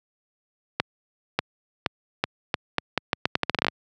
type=accelerating click train; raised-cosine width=0.3 ms; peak=-4 dBFS; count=18; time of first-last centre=0.8-3.684 s; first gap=590 ms; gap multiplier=0.8; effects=high-pass 100 Hz 12 dB/octave